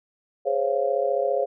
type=chord; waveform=sine; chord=Db major seventh; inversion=second; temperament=just; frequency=415.8 / 519.7 / 554.4 / 693 Hz; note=Ab4 / C5 / Db5 / F5; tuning=+2 / -12 / 0 / -14 cents; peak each=-28 / -26 / -24 / -28 dBFS; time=0.45-1.46 s; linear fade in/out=20 ms; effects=none